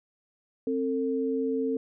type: tone pair together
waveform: sine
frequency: 265 / 449.5 Hz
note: C4 / A4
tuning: +22 / +37 cents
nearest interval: major sixth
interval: 915 cents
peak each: -28 dBFS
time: 0.67-1.77 s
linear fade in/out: 2 ms
effects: none